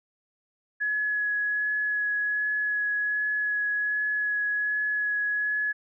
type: tone with vibrato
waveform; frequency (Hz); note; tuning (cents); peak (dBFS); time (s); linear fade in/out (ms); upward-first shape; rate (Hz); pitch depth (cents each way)
sine; 1687; G#6; +27; -24; 0.8-5.73; 20; sine; 1.3; 11
effects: none